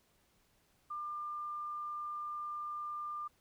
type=tone; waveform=sine; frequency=1197 Hz; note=D6; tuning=33 cents sharp; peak=-38 dBFS; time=0.9-3.28 s; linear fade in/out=10 ms; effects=pink hiss -72 dBFS RMS until 3.4 s